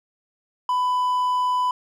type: tone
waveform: triangle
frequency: 998 Hz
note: B5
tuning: 18 cents sharp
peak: -17 dBFS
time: 0.69-1.71 s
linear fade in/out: 2 ms
effects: none